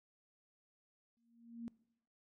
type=tone with exponential growth; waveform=sine; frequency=233.1 Hz; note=A#3; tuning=in tune; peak=-39 dBFS; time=1.17-1.68 s; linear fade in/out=0 ms; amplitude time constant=110 ms; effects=noise-tail reverb RT60 0.8 s tail -22 dB re dry + MP3 48 kbps